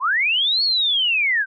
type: linear two-way sweep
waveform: sine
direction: up then down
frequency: 953 to 4435 to 1510 Hz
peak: -16 dBFS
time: 0-1.46 s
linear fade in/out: 50 ms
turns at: 0.63 s
effects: none